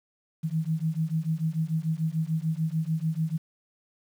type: beating tone pair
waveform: sine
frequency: 156.7 / 163.5 Hz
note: D#3 / E3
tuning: +13 / -14 cents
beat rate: 6.8 Hz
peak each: -28 dBFS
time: 0.43-3.38 s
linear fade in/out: 20 ms
effects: 9-bit